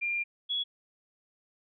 sine tone pair in turn, 2394 / 3365 Hz, D7 / G#7, +33 / +22 cents, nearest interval tritone, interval 589 cents, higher second, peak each -28 dBFS, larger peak neither, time 0.01-0.24 / 0.49-0.64 s, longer first, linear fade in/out 20 ms, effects none

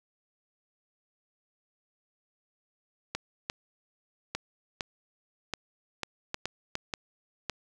clicks, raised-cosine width 0.2 ms, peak -14 dBFS, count 11, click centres 3.15 / 3.499 / 4.35 / 4.808 / 5.537 / 6.033 / 6.344 / 6.456 / 6.754 / 6.938 / 7.497 s, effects none

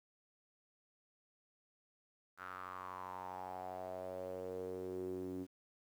sawtooth tone with band-pass filter sweep, 92.4 Hz, F#2, 2 cents flat, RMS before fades -45 dBFS, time 2.37-5.47 s, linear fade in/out 50 ms, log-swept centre 1400 to 300 Hz, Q 5.7, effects 11-bit

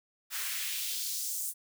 white noise with high-pass filter sweep, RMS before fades -35 dBFS, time 0.3-1.54 s, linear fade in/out 50 ms, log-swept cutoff 1300 to 9000 Hz, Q 1.5, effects none

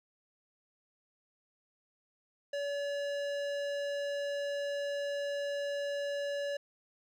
sine tone with hard clipping, 570 Hz, C#5, 48 cents sharp, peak -35 dBFS, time 2.53-6.57 s, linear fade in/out 5 ms, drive 16 dB, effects none

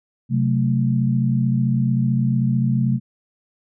sine chord, F# diminished, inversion second, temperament equal with one note detuned, 130.81 / 184.36 / 220 Hz, C3 / F#3 / A3, 0 / -6 / 0 cents, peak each -18 / -24 / -21 dBFS, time 0.29-3 s, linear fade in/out 50 ms, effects none

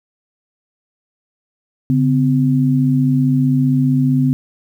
sine tone pair together, 141.3 / 256.6 Hz, C#3 / C4, +34 / -34 cents, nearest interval minor seventh, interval 1032 cents, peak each -14 dBFS, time 1.9-4.33 s, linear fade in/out 0 ms, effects 8-bit

